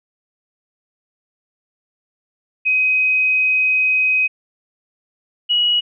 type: tone pair in turn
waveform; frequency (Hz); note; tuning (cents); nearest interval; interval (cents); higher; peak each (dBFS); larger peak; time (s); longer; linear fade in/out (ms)
sine; 2520 / 2912; D#7 / F#7; +21 / -28; minor third; 251; second; -13; neither; 2.65-4.28 / 5.49-5.81; first; 20
effects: none